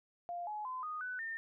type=tone with pitch steps; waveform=sine; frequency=698.5 / 845.2 / 1022.7 / 1237.4 / 1497.3 / 1811.7 Hz; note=F5 / G#5 / C6 / D#6 / F#6 / A#6; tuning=0 / +30 / -40 / -10 / +20 / -50 cents; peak=-38 dBFS; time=0.29-1.37 s; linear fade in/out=0 ms; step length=180 ms; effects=none